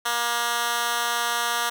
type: tone with high-pass filter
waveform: 10% pulse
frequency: 236.9 Hz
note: A#3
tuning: 28 cents sharp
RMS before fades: -25 dBFS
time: 0.05-1.7 s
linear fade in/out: 10 ms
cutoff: 1100 Hz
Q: 0.72
effects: none